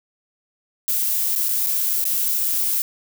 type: noise with dropouts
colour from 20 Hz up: violet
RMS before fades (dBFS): -21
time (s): 0.88-2.82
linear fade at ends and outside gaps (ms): 0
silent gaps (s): 1.352-1.36 / 1.486-1.491 / 1.663-1.669 / 2.041-2.053
effects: none